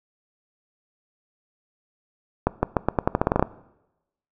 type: accelerating click train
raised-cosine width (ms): 1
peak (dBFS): -4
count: 13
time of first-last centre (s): 2.47-3.426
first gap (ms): 160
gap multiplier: 0.86
effects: noise-tail reverb RT60 0.9 s tail -19 dB re dry